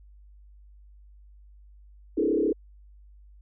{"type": "tone with frequency modulation", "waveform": "sine", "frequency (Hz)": 371.5, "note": "F#4", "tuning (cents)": 7, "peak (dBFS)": -21, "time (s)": [2.17, 2.53], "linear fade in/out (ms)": 10, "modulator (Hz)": 33.9, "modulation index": 2.6, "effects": ["added 50 Hz sine -49 dBFS peak until 3.41 s"]}